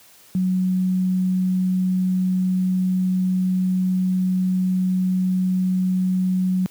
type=tone; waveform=sine; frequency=185 Hz; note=F#3; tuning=in tune; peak=-17 dBFS; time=0.35-6.66 s; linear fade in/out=0 ms; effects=white hiss -50 dBFS RMS until 6.7 s + high-pass 80 Hz 12 dB/octave